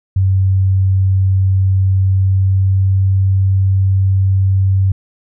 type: tone with pitch glide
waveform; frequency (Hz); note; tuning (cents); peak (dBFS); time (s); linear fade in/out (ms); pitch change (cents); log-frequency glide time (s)
sine; 95.4 to 96.06; G2 to G2; -47 to -35; -9; 0.16-4.92; 5; +12; 2-3.05
effects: none